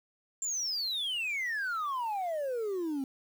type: exponential sweep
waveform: sine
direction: down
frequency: 7390 to 261 Hz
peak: -28 dBFS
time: 0.42-3.04 s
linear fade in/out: 2 ms
effects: tanh soft clip ceiling -30 dBFS + 9-bit